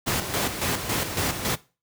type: noise with tremolo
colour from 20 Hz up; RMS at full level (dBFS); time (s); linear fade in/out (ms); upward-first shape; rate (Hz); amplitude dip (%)
pink; -24; 0.06-1.56; 20; square; 3.6; 55
effects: noise-tail reverb RT60 0.3 s tail -18 dB re dry + high-pass 80 Hz 12 dB/octave